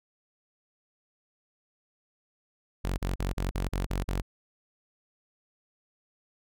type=tone bursts; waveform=sawtooth; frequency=46.25 Hz; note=F#1; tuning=in tune; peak=-24 dBFS; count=8; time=2.84-4.219 s; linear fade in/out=10 ms; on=140 ms; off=37 ms; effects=none